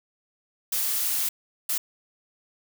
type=noise bursts at uneven times; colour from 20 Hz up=blue; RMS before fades=-26 dBFS; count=2; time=0.72-1.29 / 1.69-1.78 s; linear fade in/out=5 ms; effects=none